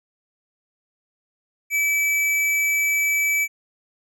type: tone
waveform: square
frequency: 2303 Hz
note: D7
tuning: 34 cents flat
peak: -19 dBFS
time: 1.7-3.48 s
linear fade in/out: 50 ms
effects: none